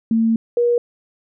sine tone pair in turn, 225.8 / 478.5 Hz, A3 / A#4, +45 / +45 cents, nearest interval octave + minor second, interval 1300 cents, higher second, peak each -13 dBFS, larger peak neither, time 0.11-0.36 / 0.57-0.78 s, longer first, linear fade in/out 2 ms, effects none

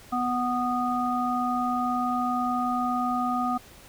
harmonic tone, 247 Hz, B3, in tune, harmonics 1 / 3 / 5, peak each -28 / -28 / -28 dBFS, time 0.12-3.58 s, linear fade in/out 10 ms, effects pink hiss -50 dBFS RMS until 3.88 s

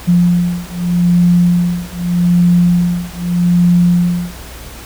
sine beating tone pair, 174.9 / 175.72 Hz, F3 / F3, +3 / +11 cents, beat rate 0.82 Hz, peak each -12 dBFS, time 0.07-4.37 s, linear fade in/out 20 ms, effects added 60 Hz sine -33 dBFS peak until 4.85 s + pink hiss -33 dBFS RMS until 4.85 s

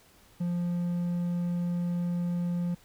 triangle tone, 174.61 Hz, F3, in tune, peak -25 dBFS, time 0.4-2.75 s, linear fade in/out 10 ms, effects pink hiss -59 dBFS RMS until 2.84 s

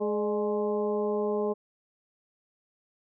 harmonic tone with a mistuned harmonic, 210 Hz, G#3, 19 cents sharp, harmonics 1 / 2 / 3 / 4 / 5, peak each -33 / -27 / -34 / -39 / -40 dBFS, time 0-1.54 s, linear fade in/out 20 ms, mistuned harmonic 3, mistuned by -59 cents, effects none

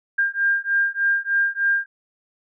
sine beating tone pair, 1600 / 1603.3 Hz, G6 / G6, +35 / +39 cents, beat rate 3.3 Hz, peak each -21 dBFS, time 0.18-1.86 s, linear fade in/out 10 ms, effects none

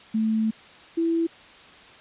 sine tone pair in turn, 220 / 331.7 Hz, A3 / E4, 0 / +11 cents, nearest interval perfect fifth, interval 711 cents, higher second, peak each -20 dBFS, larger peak neither, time 0.14-0.51 / 0.97-1.27 s, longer first, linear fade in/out 10 ms, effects white hiss -48 dBFS RMS until 2 s + resampled to 8000 Hz

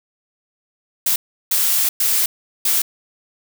blue noise bursts at uneven times, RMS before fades -17 dBFS, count 4, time 1.06-1.16 / 1.51-1.89 / 2-2.26 / 2.65-2.82 s, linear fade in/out 5 ms, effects none

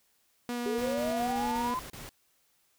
sawtooth tone with vibrato, 241.4 Hz, B3, 39 cents flat, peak -28 dBFS, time 0.49-1.74 s, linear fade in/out 0 ms, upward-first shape triangle, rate 6.5 Hz, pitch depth 8 cents each way
sine linear sweep, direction up, 401.7 to 1034 Hz, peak -30 dBFS, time 0.66-1.79 s, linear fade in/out 0 ms
pink noise bursts, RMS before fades -44 dBFS, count 7, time 0.78-2.092 s, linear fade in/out 2 ms, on 160 ms, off 32 ms
effects white hiss -70 dBFS RMS until 2.78 s

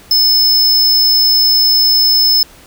square tone, 5230 Hz, E8, 15 cents flat, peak -8 dBFS, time 0.11-2.43 s, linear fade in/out 2 ms, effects pink hiss -41 dBFS RMS until 2.66 s

